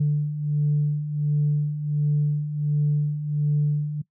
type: beating tone pair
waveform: sine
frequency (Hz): 146.83 / 148.23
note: D3 / D3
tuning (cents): 0 / +16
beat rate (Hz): 1.4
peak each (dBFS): -26 / -20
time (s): 0-4.02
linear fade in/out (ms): 10
effects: noise-tail reverb RT60 0.1 s tail -20 dB re dry + tanh soft clip ceiling -14 dBFS